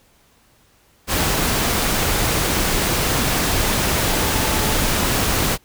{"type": "tone in noise", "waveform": "sine", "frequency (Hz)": 873, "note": "A5", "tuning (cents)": -14, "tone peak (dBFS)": -30, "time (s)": [4.06, 4.77], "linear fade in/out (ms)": 50, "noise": "pink", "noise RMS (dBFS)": -19, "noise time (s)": [1.07, 5.58], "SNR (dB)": -14, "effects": ["pink hiss -56 dBFS RMS until 5.64 s"]}